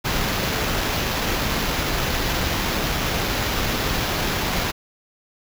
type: noise with sample-and-hold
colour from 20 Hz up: pink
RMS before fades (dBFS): -23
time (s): 0.04-4.72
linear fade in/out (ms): 20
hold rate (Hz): 8820
effects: none